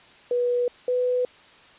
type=tone pair in turn; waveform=sine; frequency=487.9 / 497.9 Hz; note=B4 / B4; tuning=-21 / +14 cents; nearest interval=unison; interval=35 cents; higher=second; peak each=-20 dBFS; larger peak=neither; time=0.31-0.68 / 0.88-1.25 s; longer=neither; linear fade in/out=2 ms; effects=white hiss -51 dBFS RMS until 1.78 s + resampled to 8000 Hz